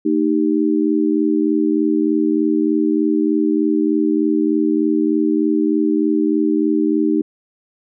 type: tone with amplitude modulation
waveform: sine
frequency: 308.4 Hz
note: D#4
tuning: 15 cents flat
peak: -9 dBFS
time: 0.05-7.22 s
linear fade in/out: 10 ms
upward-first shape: sine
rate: 83.3 Hz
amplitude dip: 100%
effects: none